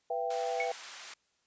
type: chord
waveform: sine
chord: E minor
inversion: second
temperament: equal with one note detuned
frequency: 493.9 / 671.6 / 784 Hz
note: B4 / E5 / G5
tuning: 0 / +32 / 0 cents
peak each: -35 dBFS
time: 0.1-0.72 s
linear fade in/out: 5 ms
type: high-pass noise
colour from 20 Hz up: pink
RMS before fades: -46 dBFS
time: 0.3-1.14 s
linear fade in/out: 5 ms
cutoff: 1200 Hz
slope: 12 dB/octave
type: tone with exponential decay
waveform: sine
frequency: 2217 Hz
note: C#7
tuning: in tune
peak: -28 dBFS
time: 0.6-0.76 s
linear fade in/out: 1 ms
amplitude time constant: 33 ms
effects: white hiss -74 dBFS RMS until 1.46 s + resampled to 16000 Hz